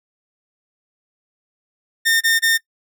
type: tone bursts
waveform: sawtooth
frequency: 1819 Hz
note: A#6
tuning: 43 cents flat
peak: -10 dBFS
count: 3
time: 2.05-2.58 s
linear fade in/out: 20 ms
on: 160 ms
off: 25 ms
effects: noise-tail reverb RT60 0.1 s tail -21 dB re dry